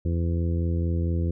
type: harmonic tone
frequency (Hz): 84.4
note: E2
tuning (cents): +41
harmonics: 1 / 2 / 3 / 4 / 5 / 6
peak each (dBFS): -23 / -30 / -36 / -34 / -41 / -40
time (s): 0.05-1.31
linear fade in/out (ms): 5
effects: none